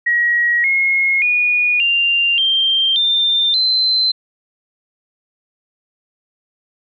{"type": "tone with pitch steps", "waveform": "sine", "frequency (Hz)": [1903, 2161, 2454, 2786, 3164, 3592, 4079], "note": ["A#6", "C#7", "D#7", "F7", "G7", "A7", "C8"], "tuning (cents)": [35, -45, -25, -5, 15, 35, -45], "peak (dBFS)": -12, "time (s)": [0.06, 4.12], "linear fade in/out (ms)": 10, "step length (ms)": 580, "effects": []}